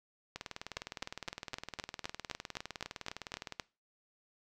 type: two click trains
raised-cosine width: 0.2 ms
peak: -19 / -23 dBFS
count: 12 / 63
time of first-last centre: 0.77-3.598 / 0.36-3.523 s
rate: 3.89 / 19.6 Hz
effects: noise-tail reverb RT60 0.3 s tail -21 dB re dry